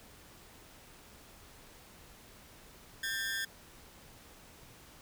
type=ring-modulated tone; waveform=sawtooth; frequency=1690 Hz; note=G#6; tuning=30 cents sharp; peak=-27 dBFS; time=3.03-3.45 s; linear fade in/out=5 ms; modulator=107 Hz; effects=pink hiss -56 dBFS RMS until 5.01 s